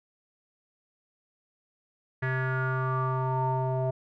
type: tone with low-pass filter sweep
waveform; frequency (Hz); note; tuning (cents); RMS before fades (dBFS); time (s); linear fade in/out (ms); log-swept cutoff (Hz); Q
square; 130; C3; -11; -28; 2.22-3.91; 10; 1800 to 710; 7.3
effects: none